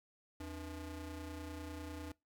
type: ring-modulated tone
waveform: 35% pulse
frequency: 190 Hz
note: F#3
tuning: 46 cents sharp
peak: -39 dBFS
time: 0.4-2.12 s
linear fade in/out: 5 ms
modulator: 110 Hz
effects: noise-tail reverb RT60 0.2 s tail -23 dB re dry